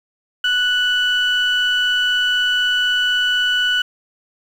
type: tone pair together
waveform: sine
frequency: 1480 / 2968 Hz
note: F#6 / F#7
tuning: 0 / +5 cents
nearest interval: octave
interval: 1205 cents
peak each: -16 dBFS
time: 0.44-3.82 s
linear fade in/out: 5 ms
effects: tanh soft clip ceiling -10 dBFS + 7-bit